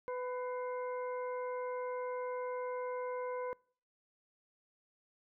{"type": "harmonic tone with a mistuned harmonic", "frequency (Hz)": 500, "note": "B4", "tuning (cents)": 21, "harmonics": [1, 2, 3, 4], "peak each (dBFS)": [-37, -43, -52, -54], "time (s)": [0.08, 3.53], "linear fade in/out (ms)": 0, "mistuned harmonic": 4, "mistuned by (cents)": 92, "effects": ["noise-tail reverb RT60 0.5 s tail -26 dB re dry"]}